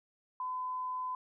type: tone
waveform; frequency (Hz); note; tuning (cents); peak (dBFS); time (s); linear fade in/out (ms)
sine; 1013; B5; +44; -34; 0.4-1.15; 2
effects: none